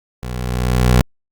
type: tone with level ramp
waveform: 20% pulse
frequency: 61.74 Hz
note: B1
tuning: in tune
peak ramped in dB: -20 to -3 dBFS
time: 0.23-1.01 s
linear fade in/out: 0 ms
effects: Opus 48 kbps